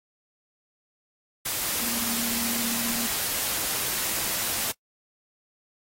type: tone in noise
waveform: sine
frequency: 233.1 Hz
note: A#3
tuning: in tune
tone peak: -33 dBFS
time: 1.81-3.07 s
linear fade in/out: 10 ms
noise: white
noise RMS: -28 dBFS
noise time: 1.45-4.72 s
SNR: -8 dB
effects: noise-tail reverb RT60 0.1 s tail -24 dB re dry + AAC 48 kbps